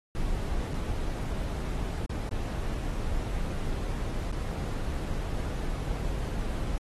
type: noise with dropouts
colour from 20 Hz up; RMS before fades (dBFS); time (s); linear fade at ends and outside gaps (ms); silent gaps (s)
brown; -31; 0.15-6.78; 1; 0.736-0.739 / 2.061-2.095 / 2.292-2.312 / 4.317-4.325
effects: AAC 32 kbps